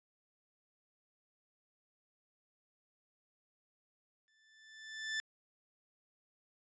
sawtooth tone with exponential growth, 1760 Hz, A6, in tune, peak -30 dBFS, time 4.28-5.2 s, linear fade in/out 0 ms, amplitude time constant 200 ms, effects resampled to 16000 Hz

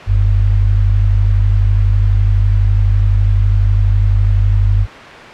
sine tone pair together, 46 / 98 Hz, F#1 / G2, -9 / 0 cents, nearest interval octave + minor second, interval 1309 cents, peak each -11 dBFS, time 0.06-4.87 s, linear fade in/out 50 ms, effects white hiss -30 dBFS RMS until 5.33 s + low-pass 2000 Hz 12 dB/octave

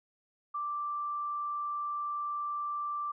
sine tone, 1174.7 Hz, D6, in tune, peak -32 dBFS, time 0.54-3.12 s, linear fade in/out 10 ms, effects none

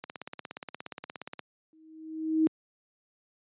click train, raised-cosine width 0.3 ms, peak -22 dBFS, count 24, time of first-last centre 0.04-1.393 s, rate 17 Hz
sine tone with exponential growth, 316.8 Hz, D#4, 31 cents sharp, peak -18 dBFS, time 1.73-2.47 s, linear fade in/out 0 ms, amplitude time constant 160 ms
effects high-pass 150 Hz 12 dB/octave + resampled to 8000 Hz

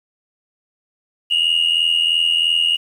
sine tone pair together, 2825 / 2908 Hz, F7 / F#7, +19 / -31 cents, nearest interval minor second, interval 50 cents, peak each -15 dBFS, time 1.3-2.77 s, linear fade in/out 20 ms, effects tanh soft clip ceiling -10 dBFS + 8-bit

